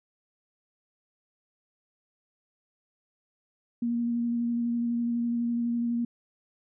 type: tone with vibrato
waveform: sine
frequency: 236.2 Hz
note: A#3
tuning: 23 cents sharp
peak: -25 dBFS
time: 3.82-6.05 s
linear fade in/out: 5 ms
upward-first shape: square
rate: 12 Hz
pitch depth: 11 cents each way
effects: none